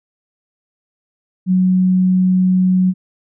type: tone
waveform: sine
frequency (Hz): 184.7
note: F#3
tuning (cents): -3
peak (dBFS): -10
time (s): 1.46-2.94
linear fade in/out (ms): 50
effects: none